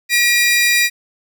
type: tone pair together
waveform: sawtooth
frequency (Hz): 1924 / 2407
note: B6 / D7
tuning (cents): -46 / +42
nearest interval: major third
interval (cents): 388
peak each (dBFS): -11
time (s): 0.09-0.9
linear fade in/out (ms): 50
effects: none